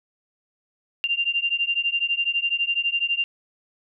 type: beating tone pair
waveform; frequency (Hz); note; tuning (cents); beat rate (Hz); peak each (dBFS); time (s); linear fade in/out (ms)
sine; 2779 / 2791; F7 / F7; -9 / -2; 12; -24; 1.04-3.24; 0
effects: none